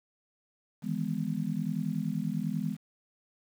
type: chord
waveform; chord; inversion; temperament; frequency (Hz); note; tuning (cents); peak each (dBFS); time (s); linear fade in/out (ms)
sine; E major seventh; third; just; 154.51 / 164.81 / 206 / 247.2; D#3 / E3 / G#3 / B3; -12 / 0 / -14 / +2; -37 / -34 / -33 / -36; 0.82-2.77; 50
effects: 9-bit